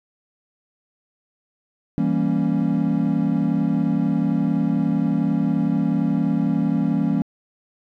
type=chord; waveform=triangle; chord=E diminished seventh; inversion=none; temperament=equal; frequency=164.81 / 196 / 233.1 / 277.2 Hz; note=E3 / G3 / Bb3 / Db4; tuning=0 / 0 / 0 / 0 cents; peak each=-21 dBFS; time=1.98-7.22 s; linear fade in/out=0 ms; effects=tanh soft clip ceiling -6 dBFS